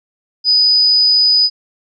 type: tone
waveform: sine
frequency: 4978 Hz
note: D#8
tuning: in tune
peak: -8 dBFS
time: 0.44-1.5 s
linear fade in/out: 50 ms
effects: none